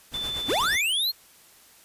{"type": "noise with tremolo", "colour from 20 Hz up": "pink", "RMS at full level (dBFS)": -36, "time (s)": [0.11, 0.78], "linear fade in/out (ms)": 50, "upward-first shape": "sine", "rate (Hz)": 8.2, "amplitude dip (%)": 55}
{"type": "tone", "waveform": "sine", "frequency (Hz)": 3520, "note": "A7", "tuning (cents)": 0, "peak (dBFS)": -28, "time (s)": [0.14, 0.81], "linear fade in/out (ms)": 2}
{"type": "linear sweep", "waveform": "square", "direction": "up", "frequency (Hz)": [202.4, 4339], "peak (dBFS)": -23, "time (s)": [0.48, 1.12], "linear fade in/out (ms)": 20}
{"effects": ["white hiss -54 dBFS RMS until 1.84 s", "resampled to 32000 Hz"]}